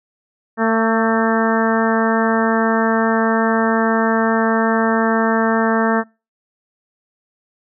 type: harmonic tone with a mistuned harmonic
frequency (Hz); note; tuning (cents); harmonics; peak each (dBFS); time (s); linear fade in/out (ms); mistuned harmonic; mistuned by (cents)
224.8; A3; +37; 1 / 2 / 3 / 4 / 5 / 6 / 7 / 8; -17 / -20 / -22 / -23 / -24 / -25 / -25 / -26; 0.57-6.04; 50; 6; -28
effects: noise-tail reverb RT60 0.3 s tail -26 dB re dry